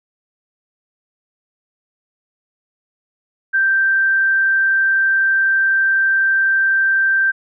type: tone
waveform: sine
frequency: 1568 Hz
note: G6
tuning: in tune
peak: -12 dBFS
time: 3.53-7.32 s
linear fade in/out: 20 ms
effects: none